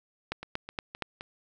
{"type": "two click trains", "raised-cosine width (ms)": 0.3, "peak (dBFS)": [-15, -23], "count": [4, 4], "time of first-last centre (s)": [[0.32, 1.023], [0.43, 1.209]], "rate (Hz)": [4.27, 3.85], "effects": []}